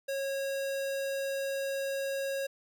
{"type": "tone", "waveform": "square", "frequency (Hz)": 547, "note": "C#5", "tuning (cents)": -23, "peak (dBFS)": -32, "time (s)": [0.08, 2.47], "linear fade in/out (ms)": 10, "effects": []}